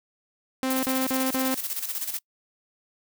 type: tone bursts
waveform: sawtooth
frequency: 261.6 Hz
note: C4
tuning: in tune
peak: -20 dBFS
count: 4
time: 0.63-1.544 s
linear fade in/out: 0 ms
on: 200 ms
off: 38 ms
type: noise with tremolo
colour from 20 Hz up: blue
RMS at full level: -29 dBFS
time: 0.7-2.19 s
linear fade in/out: 5 ms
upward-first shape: square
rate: 16 Hz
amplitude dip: 60%
effects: noise-tail reverb RT60 0.1 s tail -25 dB re dry